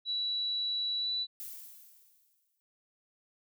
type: tone with pitch glide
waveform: sine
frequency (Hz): 3930 to 3960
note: B7 to B7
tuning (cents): -9 to +4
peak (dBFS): -30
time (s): 0.05-1.27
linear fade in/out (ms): 50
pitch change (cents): +13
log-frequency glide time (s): 0.98-1.09
type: noise with exponential decay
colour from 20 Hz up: violet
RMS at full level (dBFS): -41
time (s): 1.4-2.6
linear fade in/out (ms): 0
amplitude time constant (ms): 260
effects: none